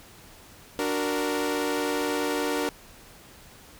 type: chord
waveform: sawtooth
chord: D augmented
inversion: none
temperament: equal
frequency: 293.7 / 370 / 466.2 Hz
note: D4 / F#4 / A#4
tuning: 0 / 0 / 0 cents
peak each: -25 / -28 / -25 dBFS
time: 0.79-2.69 s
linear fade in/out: 0 ms
effects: pink hiss -50 dBFS RMS until 3.79 s